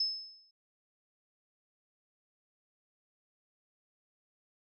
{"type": "tone with exponential decay", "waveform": "sine", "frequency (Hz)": 5220, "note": "E8", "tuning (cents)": -18, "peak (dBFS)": -26, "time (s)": [0, 0.51], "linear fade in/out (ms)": 5, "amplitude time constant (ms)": 110, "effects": []}